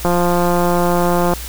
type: click train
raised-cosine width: 1 ms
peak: -3 dBFS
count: 226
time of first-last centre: 0.05-1.336 s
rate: 175 Hz
effects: added 60 Hz sine -28 dBFS peak until 1.48 s + white hiss -31 dBFS RMS until 1.48 s